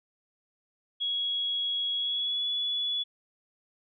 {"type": "tone with pitch glide", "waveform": "sine", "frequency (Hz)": [3329, 3413], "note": ["G#7", "G#7"], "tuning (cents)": [3, 47], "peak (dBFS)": -27, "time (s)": [1, 3.04], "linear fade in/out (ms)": 20, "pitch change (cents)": 44, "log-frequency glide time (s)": [1.96, 2.46], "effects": []}